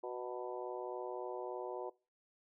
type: harmonic tone with a mistuned harmonic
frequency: 123.47 Hz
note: B2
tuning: in tune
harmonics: 3 / 4 / 5 / 6 / 7 / 8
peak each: -43 / -45 / -47 / -49 / -50 / -51 dBFS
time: 0.03-1.9 s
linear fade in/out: 10 ms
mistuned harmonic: 7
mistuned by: +44 cents
effects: noise-tail reverb RT60 0.3 s tail -22 dB re dry